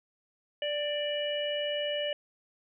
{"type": "harmonic tone with a mistuned harmonic", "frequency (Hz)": 587.3, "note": "D5", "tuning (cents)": 0, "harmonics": [1, 3, 4, 5], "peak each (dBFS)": [-31, -40, -44, -34], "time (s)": [0.62, 2.13], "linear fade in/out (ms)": 2, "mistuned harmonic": 3, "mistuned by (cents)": 16, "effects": []}